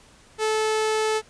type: tone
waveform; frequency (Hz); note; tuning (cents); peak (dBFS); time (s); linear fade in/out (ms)
sawtooth; 435.1; A4; -19; -17; 0.38-1.22; 50
effects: pink hiss -53 dBFS RMS until 1.29 s + resampled to 22050 Hz